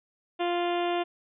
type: harmonic tone with a mistuned harmonic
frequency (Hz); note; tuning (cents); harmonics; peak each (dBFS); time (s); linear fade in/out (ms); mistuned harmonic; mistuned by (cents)
349.2; F4; 0; 1 / 2 / 3 / 4 / 5 / 6 / 7 / 8 / 9 / 10; -28 / -29 / -37 / -41 / -43 / -44 / -43 / -41 / -44 / -44; 0.39-1.04; 20; 9; -22
effects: none